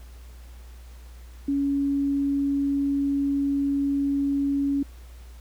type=tone; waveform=sine; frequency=280 Hz; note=C#4; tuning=18 cents sharp; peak=-21 dBFS; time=1.48-4.83 s; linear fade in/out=5 ms; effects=added 60 Hz sine -41 dBFS peak until 5.4 s + pink hiss -55 dBFS RMS until 5.4 s